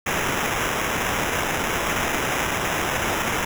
white noise with sample-and-hold, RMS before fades -24 dBFS, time 0.06-3.45 s, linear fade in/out 5 ms, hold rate 4410 Hz, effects none

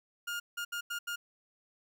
30% pulse tone bursts at uneven times, 1416 Hz, F6, 23 cents sharp, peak -32 dBFS, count 5, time 0.27-0.4 / 0.57-0.65 / 0.72-0.81 / 0.9-0.99 / 1.07-1.16 s, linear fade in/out 10 ms, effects none

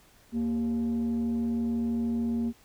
sine tone with frequency modulation, 233.1 Hz, A#3, in tune, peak -24 dBFS, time 0.32-2.53 s, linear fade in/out 50 ms, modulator 160 Hz, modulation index 0.33, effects tanh soft clip ceiling -23 dBFS + pink hiss -59 dBFS RMS until 2.64 s

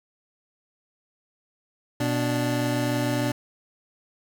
25% pulse tone pair together, 123.1 / 292.8 Hz, B2 / D4, -5 / -5 cents, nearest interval octave + minor third, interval 1500 cents, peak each -22 dBFS, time 2-3.32 s, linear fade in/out 5 ms, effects none

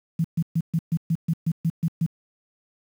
sine tone bursts, 164.1 Hz, E3, 8 cents flat, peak -18 dBFS, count 11, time 0.19-2.062 s, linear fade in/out 5 ms, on 52 ms, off 130 ms, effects high-pass 100 Hz 12 dB/octave + 8-bit

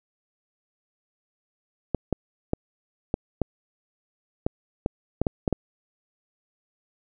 clicks, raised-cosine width 2 ms, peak -9 dBFS, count 11, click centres 1.947 / 2.127 / 2.534 / 3.141 / 3.417 / 4.465 / 4.861 / 5.216 / 5.268 / 5.478 / 5.527 s, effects none

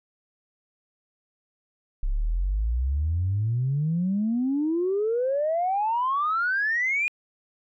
sine exponential sweep, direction up, 32.32 to 2473 Hz, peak -21 dBFS, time 2.03-7.08 s, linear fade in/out 0 ms, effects tanh soft clip ceiling -17 dBFS

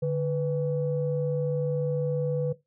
sine tone pair together, 146.83 / 494.8 Hz, D3 / B4, 0 / +3 cents, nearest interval octave + major sixth, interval 2103 cents, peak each -26 dBFS, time 0.02-2.53 s, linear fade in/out 10 ms, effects noise-tail reverb RT60 0.2 s tail -18 dB re dry + tanh soft clip ceiling -17 dBFS

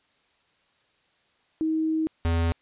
sine / square tone pair in turn, 317.2 / 83.53 Hz, D#4 / E2, +33 / +23 cents, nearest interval octave + major seventh, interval 2310 cents, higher first, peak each -22 / -22 dBFS, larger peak neither, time 1.61-2.07 / 2.25-2.52 s, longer first, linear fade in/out 0 ms, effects white hiss -66 dBFS RMS until 2.61 s + resampled to 8000 Hz

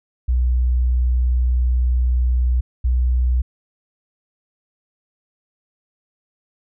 sine tone pair in turn, 61.74 / 62.01 Hz, B1 / B1, 0 / +8 cents, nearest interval unison, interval 8 cents, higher second, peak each -14 dBFS, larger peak neither, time 0.28-2.61 / 2.84-3.42 s, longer first, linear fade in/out 10 ms, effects none

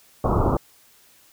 pink low-pass noise, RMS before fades -20 dBFS, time 0.24-0.57 s, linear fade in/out 2 ms, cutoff 1300 Hz, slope 96 dB/octave, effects white hiss -55 dBFS RMS until 1.32 s

